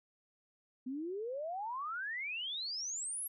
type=exponential sweep; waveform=sine; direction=up; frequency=246.9 to 11620 Hz; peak=-37 dBFS; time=0.86-3.28 s; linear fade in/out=10 ms; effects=none